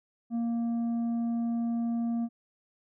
sine tone with tanh clipping, 233.1 Hz, A#3, in tune, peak -28 dBFS, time 0.3-2.29 s, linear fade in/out 50 ms, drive 5 dB, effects none

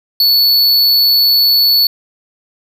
square tone, 4435 Hz, C#8, in tune, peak -8 dBFS, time 0.2-1.87 s, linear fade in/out 2 ms, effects none

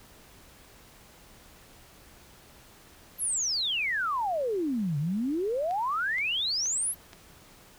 sine exponential two-way sweep, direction down then up, 11840 to 138.59 to 11840 Hz, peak -26 dBFS, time 3.18-6.95 s, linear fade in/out 50 ms, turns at 4.98 s
click train, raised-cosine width 0.2 ms, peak -28 dBFS, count 4, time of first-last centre 5.71-7.132 s, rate 2.11 Hz
effects pink hiss -54 dBFS RMS until 7.78 s

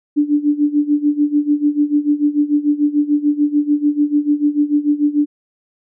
sine tone with tremolo, 293.7 Hz, D4, in tune, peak -9 dBFS, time 0.16-5.26 s, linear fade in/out 20 ms, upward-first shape sine, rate 6.8 Hz, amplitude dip 85%, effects none

